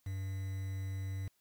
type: tone with quantisation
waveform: triangle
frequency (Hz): 96.1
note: G2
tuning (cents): -34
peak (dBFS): -34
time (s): 0.06-1.28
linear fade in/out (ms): 5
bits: 9
effects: white hiss -75 dBFS RMS until 1.4 s